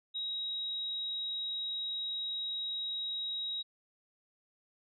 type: tone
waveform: sine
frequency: 3815 Hz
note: A#7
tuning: 39 cents sharp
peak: -34 dBFS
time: 0.14-3.63 s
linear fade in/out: 20 ms
effects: none